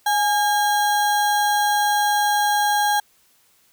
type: tone with sample-and-hold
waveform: sine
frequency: 830.6 Hz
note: G#5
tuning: in tune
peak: -16 dBFS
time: 0.06-3 s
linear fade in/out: 5 ms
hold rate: 2450 Hz
effects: white hiss -59 dBFS RMS until 3.72 s